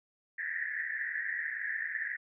white band-pass noise, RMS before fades -36 dBFS, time 0.38-2.17 s, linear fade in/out 10 ms, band 1700 to 1900 Hz, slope 96 dB/octave, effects none

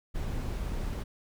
brown noise, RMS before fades -33 dBFS, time 0.14-1.04 s, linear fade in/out 20 ms, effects none

